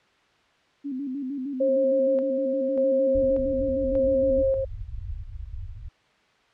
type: tone with vibrato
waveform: sine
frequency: 270 Hz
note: C#4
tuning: 45 cents flat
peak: -28 dBFS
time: 0.84-4.43 s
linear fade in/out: 20 ms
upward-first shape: square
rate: 6.5 Hz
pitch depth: 85 cents each way
type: tone with tremolo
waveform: sine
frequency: 535 Hz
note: C5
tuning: 38 cents sharp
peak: -19 dBFS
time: 1.6-4.65 s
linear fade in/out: 10 ms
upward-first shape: square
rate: 0.85 Hz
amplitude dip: 40%
type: low-pass noise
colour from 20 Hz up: pink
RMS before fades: -35 dBFS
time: 3.14-5.89 s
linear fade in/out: 10 ms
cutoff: 110 Hz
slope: 96 dB/octave
effects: white hiss -61 dBFS RMS until 6.53 s + low-pass 3000 Hz 12 dB/octave